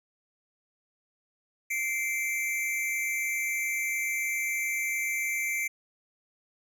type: tone pair together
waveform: square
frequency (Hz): 2095 / 2322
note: C7 / D7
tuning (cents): +2 / -20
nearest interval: major second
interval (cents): 178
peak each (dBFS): -32 / -31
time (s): 1.7-5.68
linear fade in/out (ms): 10
effects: none